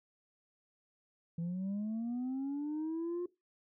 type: linear sweep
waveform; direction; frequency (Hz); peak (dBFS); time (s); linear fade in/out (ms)
sine; up; 164.81 to 357.1; -32; 1.38-3.26; 5
effects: noise-tail reverb RT60 0.2 s tail -19 dB re dry + tanh soft clip ceiling -33 dBFS